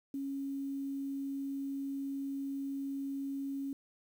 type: tone with quantisation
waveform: sine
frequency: 275.3 Hz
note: C#4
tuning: 12 cents flat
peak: -35 dBFS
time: 0.14-3.73 s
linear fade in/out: 2 ms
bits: 10
effects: none